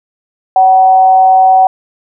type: tone with frequency modulation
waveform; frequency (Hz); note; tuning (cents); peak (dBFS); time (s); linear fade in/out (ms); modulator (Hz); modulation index
sine; 755; F#5; +35; -3; 0.56-1.67; 2; 193; 0.25
effects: none